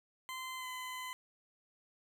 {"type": "tone with pitch glide", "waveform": "20% pulse", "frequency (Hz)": [1033, 1017], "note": ["C6", "C6"], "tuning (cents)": [-22, -50], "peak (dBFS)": -36, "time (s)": [0.29, 1.13], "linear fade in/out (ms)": 0, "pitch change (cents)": -28, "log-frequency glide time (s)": [0.57, 0.67], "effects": []}